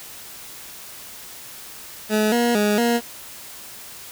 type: tone with pitch steps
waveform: 20% pulse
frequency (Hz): 214.1 / 238.2 / 208.2 / 236.2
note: A3 / A#3 / G#3 / A#3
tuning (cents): -47 / +38 / +5 / +23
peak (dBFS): -12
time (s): 2.09-3.01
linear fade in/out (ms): 50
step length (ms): 230
effects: white hiss -39 dBFS RMS until 4.11 s